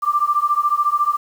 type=beating tone pair; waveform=sine; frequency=1174.7 / 1188.7 Hz; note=D6 / D6; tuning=0 / +21 cents; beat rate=14 Hz; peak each=-18 dBFS; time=0.02-1.17 s; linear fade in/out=20 ms; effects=7-bit